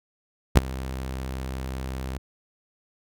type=tone with ADSR envelope; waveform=sawtooth; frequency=65.3 Hz; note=C2; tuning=3 cents flat; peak=-5 dBFS; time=0.55-2.18 s; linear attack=23 ms; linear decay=18 ms; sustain=-21 dB; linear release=4 ms; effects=none